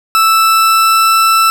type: tone with pitch glide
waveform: 40% pulse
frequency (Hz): 1318.5 to 1326.9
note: E6 to E6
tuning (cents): 0 to +11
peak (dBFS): -6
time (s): 0.15-1.5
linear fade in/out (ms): 0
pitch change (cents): +11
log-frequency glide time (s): 0.26-1.17
effects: none